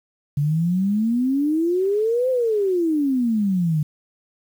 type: exponential two-way sweep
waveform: sine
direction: up then down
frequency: 140.7 to 523.3 to 147.2 Hz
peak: -17 dBFS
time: 0.37-3.83 s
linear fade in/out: 5 ms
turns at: 2.3 s
effects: 8-bit